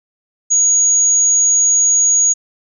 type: tone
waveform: sine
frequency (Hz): 6700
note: G#8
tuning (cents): +14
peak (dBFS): -9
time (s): 0.5-2.34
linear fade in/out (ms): 20
effects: none